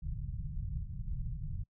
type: low-pass noise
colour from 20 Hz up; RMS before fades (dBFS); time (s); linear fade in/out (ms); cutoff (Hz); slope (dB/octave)
pink; -38; 0.02-1.64; 10; 160; 48
effects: noise-tail reverb RT60 0.1 s tail -25 dB re dry